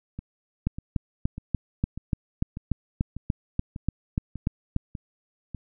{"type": "two click trains", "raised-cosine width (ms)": 5, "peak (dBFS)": [-22, -11], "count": [10, 15], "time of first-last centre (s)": [[0.19, 5.547], [0.67, 4.764]], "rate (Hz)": [1.68, 3.42], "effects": []}